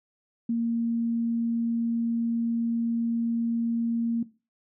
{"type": "tone", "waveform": "sine", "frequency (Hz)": 231.9, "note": "A#3", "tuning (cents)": -9, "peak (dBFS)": -23, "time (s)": [0.49, 4.23], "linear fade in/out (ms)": 5, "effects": ["noise-tail reverb RT60 0.3 s tail -17 dB re dry"]}